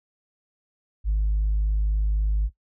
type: tone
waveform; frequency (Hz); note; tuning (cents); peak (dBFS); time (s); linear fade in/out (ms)
sine; 51.91; G#1; 0; -18; 1.04-2.5; 50
effects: noise-tail reverb RT60 0.1 s tail -17 dB re dry + tanh soft clip ceiling -17 dBFS